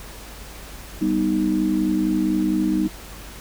sine chord, G augmented, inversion none, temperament equal, 196 / 246.9 / 311.1 Hz, G3 / B3 / D#4, 0 / 0 / 0 cents, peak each -23 / -25 / -20 dBFS, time 1.01-2.88 s, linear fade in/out 10 ms, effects added 50 Hz sine -40 dBFS peak until 3.4 s + pink hiss -40 dBFS RMS until 3.4 s

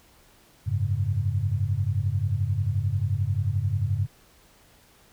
sine chord, F# suspended second, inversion none, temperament equal, 92.5 / 103.83 / 138.59 Hz, F#2 / G#2 / C#3, 0 / 0 / 0 cents, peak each -27 / -25 / -30 dBFS, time 0.66-4.07 s, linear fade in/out 20 ms, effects pink hiss -57 dBFS RMS until 5.12 s

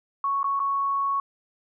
sine tone with dropouts, 1108.7 Hz, C#6, in tune, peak -22 dBFS, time 0.24-1.2 s, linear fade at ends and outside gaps 2 ms, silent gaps 0.431-0.442 / 0.594-0.6 s, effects none

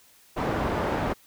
white low-pass noise, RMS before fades -27 dBFS, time 0.36-1.14 s, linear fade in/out 20 ms, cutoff 820 Hz, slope 12 dB/octave, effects white hiss -57 dBFS RMS until 1.26 s

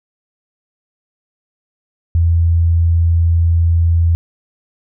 sine tone, 83.9 Hz, E2, 31 cents sharp, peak -9 dBFS, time 2.15-4.15 s, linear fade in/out 0 ms, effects none

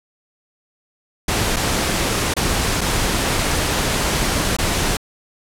pink noise with dropouts, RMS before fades -19 dBFS, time 1.28-4.97 s, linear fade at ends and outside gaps 5 ms, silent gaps 1.562-1.566 / 2.339-2.365 / 2.81-2.813 / 4.567-4.585 s, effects low-pass 11000 Hz 12 dB/octave

